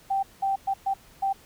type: tone bursts at uneven times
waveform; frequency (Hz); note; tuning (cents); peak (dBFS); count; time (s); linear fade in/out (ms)
sine; 781; G5; -7; -22; 5; 0.1-0.23 / 0.42-0.56 / 0.67-0.74 / 0.86-0.94 / 1.22-1.33; 10
effects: pink hiss -54 dBFS RMS until 1.45 s